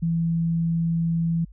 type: tone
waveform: sine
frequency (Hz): 166.4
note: E3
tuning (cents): +17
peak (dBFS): -20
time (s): 0.02-1.45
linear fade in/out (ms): 10
effects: added 50 Hz sine -43 dBFS peak until 1.52 s